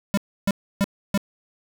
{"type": "tone bursts", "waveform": "square", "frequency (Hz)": 199.4, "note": "G3", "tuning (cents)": 30, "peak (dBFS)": -18, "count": 4, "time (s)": [0.14, 1.176], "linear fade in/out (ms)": 0, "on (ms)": 34, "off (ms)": 300, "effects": []}